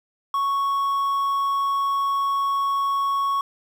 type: tone with quantisation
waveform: triangle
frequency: 1108.7 Hz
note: C#6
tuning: in tune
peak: -18 dBFS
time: 0.34-3.41 s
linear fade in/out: 2 ms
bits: 8
effects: none